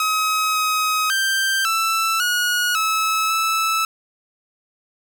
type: tone with pitch steps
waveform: sawtooth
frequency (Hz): 1272 / 1265 / 1571 / 1327 / 1450 / 1298 / 1311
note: D#6 / D#6 / G6 / E6 / F#6 / E6 / E6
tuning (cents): +38 / +28 / +3 / +11 / -35 / -27 / -10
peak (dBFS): -14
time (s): 0-3.85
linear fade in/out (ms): 2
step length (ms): 550
effects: none